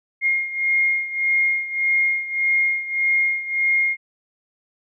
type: beating tone pair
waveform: sine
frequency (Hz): 2135 / 2136.7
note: C7 / C7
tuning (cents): +34 / +36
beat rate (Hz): 1.7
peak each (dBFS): -19 / -23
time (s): 0.21-3.97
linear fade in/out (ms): 50
effects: none